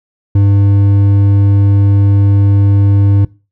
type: tone with hard clipping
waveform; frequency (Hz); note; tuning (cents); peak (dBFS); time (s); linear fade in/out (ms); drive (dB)
triangle; 100; G2; +35; -7; 0.35-3.25; 5; 10
effects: noise-tail reverb RT60 0.3 s tail -21 dB re dry